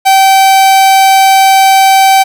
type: tone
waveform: 45% pulse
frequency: 773 Hz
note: G5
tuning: 24 cents flat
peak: -3 dBFS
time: 0.05-2.24 s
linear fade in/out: 20 ms
effects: none